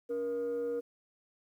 sine tone pair together, 282.1 / 474.4 Hz, C#4 / A#4, +30 / +30 cents, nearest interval major sixth, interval 900 cents, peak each -39 / -30 dBFS, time 0.09-0.81 s, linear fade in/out 20 ms, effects tanh soft clip ceiling -29 dBFS + 11-bit

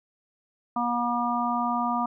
harmonic tone, 240 Hz, B3, 49 cents flat, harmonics 1 / 3 / 4 / 5, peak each -29 / -29 / -29 / -29 dBFS, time 0.76-2.06 s, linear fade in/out 5 ms, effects none

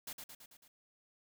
white noise with echo, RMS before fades -44 dBFS, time 0.07-0.13 s, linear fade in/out 5 ms, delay 110 ms, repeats 5, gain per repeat -4 dB, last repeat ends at 0.68 s, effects none

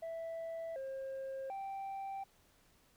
sine tone with pitch steps, 659 / 535 / 782 Hz, E5 / C5 / G5, -1 / +38 / -4 cents, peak -37 dBFS, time 0.02-2.24 s, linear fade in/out 10 ms, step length 740 ms, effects tanh soft clip ceiling -39 dBFS + pink hiss -69 dBFS RMS until 2.96 s

